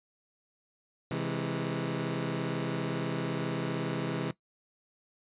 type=chord; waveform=20% pulse; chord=C augmented; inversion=none; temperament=equal with one note detuned; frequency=132.56 / 164.81 / 207.7 Hz; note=C3 / E3 / G#3; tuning=+23 / 0 / 0 cents; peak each=-30 / -29 / -33 dBFS; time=1.11-4.31 s; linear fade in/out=2 ms; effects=noise-tail reverb RT60 0.1 s tail -18 dB re dry + resampled to 8000 Hz